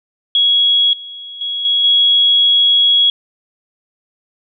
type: tone with level steps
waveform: sine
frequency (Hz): 3329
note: G#7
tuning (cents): +3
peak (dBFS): -9 / -28 / -18 / -11 / -8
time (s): 0.35-3.1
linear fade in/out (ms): 2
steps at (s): 0.93 / 1.41 / 1.65 / 1.84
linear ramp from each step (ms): 2
effects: none